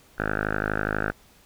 5% pulse tone with low-pass filter, 52.2 Hz, G#1, 10 cents sharp, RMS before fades -27 dBFS, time 0.18-1.12 s, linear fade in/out 10 ms, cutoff 1500 Hz, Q 5.4, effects pink hiss -56 dBFS RMS until 1.45 s

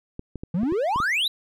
clicks, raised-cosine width 3 ms, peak -20 dBFS, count 7, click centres 0.194 / 0.357 / 0.435 / 0.633 / 0.723 / 0.96 / 1.002 s
triangle exponential sweep, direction up, 159.2 to 4047 Hz, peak -19 dBFS, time 0.54-1.28 s, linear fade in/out 5 ms
effects none

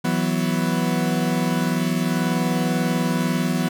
40% pulse chord, E suspended second, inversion none, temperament equal, 164.81 / 185 / 246.9 Hz, E3 / F#3 / B3, 0 / 0 / 0 cents, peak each -23 dBFS, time 0.04-3.69 s, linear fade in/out 10 ms, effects none

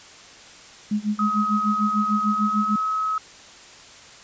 sine tone with tremolo, 210.2 Hz, G#3, 21 cents sharp, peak -18 dBFS, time 0.91-2.76 s, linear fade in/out 5 ms, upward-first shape sine, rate 6.7 Hz, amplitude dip 95%
sine tone with pitch glide, 1266 to 1280.7 Hz, D#6 to D#6, +30 to +50 cents, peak -21 dBFS, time 1.19-3.18 s, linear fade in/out 2 ms, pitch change +20 cents, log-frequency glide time 2.26-2.73 s
effects white hiss -45 dBFS RMS until 4.23 s + resampled to 16000 Hz

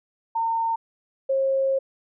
sine tone pair in turn, 911 / 538 Hz, A#5 / C5, -40 / +48 cents, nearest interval major sixth, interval 912 cents, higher first, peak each -21 / -19 dBFS, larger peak second, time 0.35-0.76 / 1.29-1.79 s, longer second, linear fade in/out 10 ms, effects none

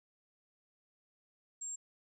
sine tone, 7459 Hz, A#8, in tune, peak -39 dBFS, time 1.61-1.76 s, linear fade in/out 10 ms, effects none

